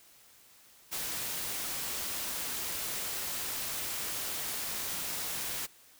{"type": "noise", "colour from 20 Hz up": "white", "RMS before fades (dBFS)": -36, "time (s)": [0.91, 5.67], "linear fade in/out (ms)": 20, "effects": ["white hiss -59 dBFS RMS until 5.99 s"]}